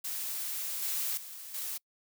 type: noise with level steps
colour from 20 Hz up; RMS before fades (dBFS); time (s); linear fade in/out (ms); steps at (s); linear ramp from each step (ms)
blue; -36 / -33 / -45 / -37; 0.04-1.78; 10; 0.82 / 1.17 / 1.54; 5
effects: noise-tail reverb RT60 0.1 s tail -26 dB re dry